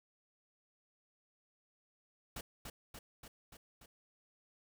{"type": "noise with echo", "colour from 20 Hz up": "pink", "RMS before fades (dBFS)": -44, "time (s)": [2.36, 2.41], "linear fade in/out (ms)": 5, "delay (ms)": 290, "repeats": 5, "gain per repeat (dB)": -3, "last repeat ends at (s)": 3.86, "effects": []}